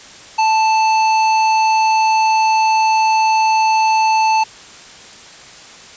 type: tone with tanh clipping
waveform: sine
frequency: 880 Hz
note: A5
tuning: in tune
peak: -13 dBFS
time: 0.38-4.44 s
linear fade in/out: 10 ms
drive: 17 dB
effects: white hiss -38 dBFS RMS until 5.96 s + resampled to 16000 Hz